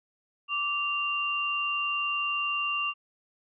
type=tone pair together; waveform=sine; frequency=1169 / 2780 Hz; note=D6 / F7; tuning=-8 / -9 cents; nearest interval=octave + minor third; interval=1499 cents; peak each=-31 / -28 dBFS; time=0.48-2.94 s; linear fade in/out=50 ms; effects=none